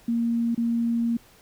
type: tone with dropouts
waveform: sine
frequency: 233.1 Hz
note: A#3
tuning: in tune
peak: -21 dBFS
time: 0.08-1.17 s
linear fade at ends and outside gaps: 5 ms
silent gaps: 0.548-0.576 s
effects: pink hiss -55 dBFS RMS until 1.41 s